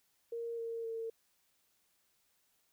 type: tone with pitch steps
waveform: sine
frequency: 465.4 / 459.3 / 453.2 Hz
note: A#4 / A#4 / A#4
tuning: -3 / -26 / -49 cents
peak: -37 dBFS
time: 0.32-1.1 s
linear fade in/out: 5 ms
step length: 260 ms
effects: white hiss -75 dBFS RMS until 2.72 s